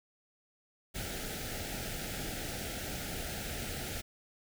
pink band-stop noise, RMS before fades -39 dBFS, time 0.94-4.02 s, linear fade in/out 20 ms, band 860 to 1300 Hz, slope 96 dB/octave, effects none

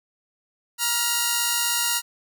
5% pulse tone pair together, 950.8 / 1398 Hz, A#5 / F6, +34 / +1 cents, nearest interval perfect fifth, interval 667 cents, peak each -12 dBFS, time 0.78-2.02 s, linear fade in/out 50 ms, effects none

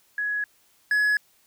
sine / triangle tone pair in turn, 1677 / 1689.6 Hz, G#6 / G#6, +16 / +29 cents, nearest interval unison, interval 13 cents, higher second, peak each -24 / -17 dBFS, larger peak second, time 0.18-0.44 / 0.91-1.17 s, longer neither, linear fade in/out 2 ms, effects white hiss -62 dBFS RMS until 1.46 s

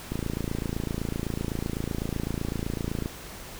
click train, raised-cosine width 3 ms, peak -16 dBFS, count 83, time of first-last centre 0.12-3.059 s, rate 27.9 Hz, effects added 50 Hz sine -49 dBFS peak until 3.59 s + pink hiss -42 dBFS RMS until 3.59 s

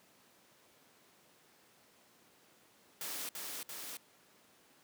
white noise with echo, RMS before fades -41 dBFS, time 3.01-3.29 s, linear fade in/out 2 ms, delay 340 ms, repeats 2, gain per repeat -2 dB, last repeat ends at 3.97 s, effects pink hiss -65 dBFS RMS until 4.83 s + high-pass 200 Hz 12 dB/octave

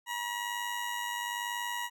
20% pulse tone with amplitude modulation, 960 Hz, B5, 49 cents flat, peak -26 dBFS, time 0.06-1.9 s, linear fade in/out 50 ms, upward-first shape sine, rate 101 Hz, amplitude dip 50%, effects none

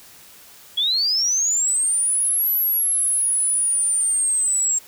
sine linear two-way sweep, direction up then down, 3293 to 11840 to 7470 Hz, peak -17 dBFS, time 0.77-4.79 s, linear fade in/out 10 ms, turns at 2.51 s, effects white hiss -46 dBFS RMS until 4.87 s

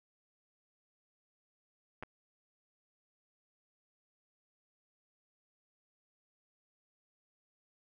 clicks, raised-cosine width 0.5 ms, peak -28 dBFS, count 2, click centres 2.026 / 2.034 s, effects none

